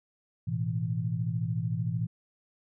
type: chord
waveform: sine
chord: A suspended second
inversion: none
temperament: equal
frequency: 110 / 123.47 / 164.81 Hz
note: A2 / B2 / E3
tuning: 0 / 0 / 0 cents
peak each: -32 dBFS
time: 0.47-2.07 s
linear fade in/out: 10 ms
effects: none